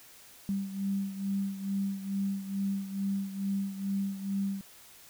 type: beating tone pair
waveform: sine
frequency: 196 / 198.3 Hz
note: G3 / G3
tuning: 0 / +20 cents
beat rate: 2.3 Hz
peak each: -31 / -36 dBFS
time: 0.49-4.61 s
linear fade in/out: 0 ms
effects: white hiss -54 dBFS RMS until 5.09 s